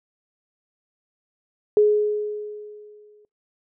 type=tone with exponential decay; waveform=sine; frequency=420 Hz; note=G#4; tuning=19 cents sharp; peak=-11 dBFS; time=1.77-3.25 s; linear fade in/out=1 ms; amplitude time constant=320 ms; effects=noise-tail reverb RT60 0.2 s tail -25 dB re dry